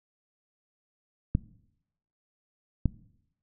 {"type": "clicks", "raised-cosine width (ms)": 5, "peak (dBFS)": -11, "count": 2, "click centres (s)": [1.351, 2.857], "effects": ["noise-tail reverb RT60 0.8 s tail -20 dB re dry"]}